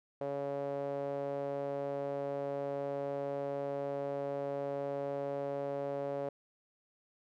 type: tone with band-pass filter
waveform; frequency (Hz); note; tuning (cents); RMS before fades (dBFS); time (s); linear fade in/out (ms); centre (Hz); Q
sawtooth; 140.5; C#3; +24; -37; 0.21-6.29; 2; 550; 3.9
effects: none